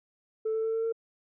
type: tone with pitch steps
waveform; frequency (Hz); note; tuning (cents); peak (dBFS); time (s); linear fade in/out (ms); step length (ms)
sine; 440 / 443.6 / 447.2 / 450.8 / 454.5; A4 / A4 / A4 / A4 / A#4; 0 / +14 / +28 / +42 / -44; -25; 0.45-0.925; 10; 95
effects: tanh soft clip ceiling -24 dBFS